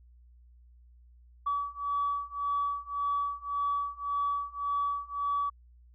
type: beating tone pair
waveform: sine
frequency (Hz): 1142 / 1143.8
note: D6 / D6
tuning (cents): -49 / -46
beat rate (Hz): 1.8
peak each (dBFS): -32 / -31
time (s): 1.46-5.5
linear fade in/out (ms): 10
effects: tanh soft clip ceiling -21 dBFS + added 60 Hz sine -54 dBFS peak until 5.94 s